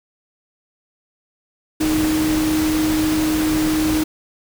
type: tone in noise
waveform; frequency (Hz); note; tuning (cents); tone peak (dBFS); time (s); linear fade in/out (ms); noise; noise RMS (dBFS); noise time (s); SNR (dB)
sine; 311.1; D#4; 0; -16; 1.8-4.04; 10; pink; -25; 1.8-4.04; +6
effects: none